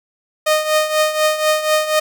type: tone with tremolo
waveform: sawtooth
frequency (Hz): 617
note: D#5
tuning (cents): -15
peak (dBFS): -7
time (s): 0.46-2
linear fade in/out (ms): 10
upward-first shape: triangle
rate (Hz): 4.1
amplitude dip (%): 75
effects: none